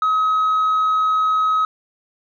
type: tone with tanh clipping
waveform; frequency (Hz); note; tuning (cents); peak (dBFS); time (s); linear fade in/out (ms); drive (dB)
triangle; 1273; D#6; +39; -15; 0.02-1.65; 2; 6
effects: none